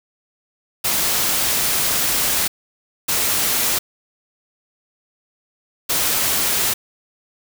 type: noise bursts at uneven times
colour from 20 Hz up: white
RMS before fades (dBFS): -19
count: 3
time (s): 0.84-2.48 / 3.08-3.79 / 5.89-6.74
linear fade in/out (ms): 10
effects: none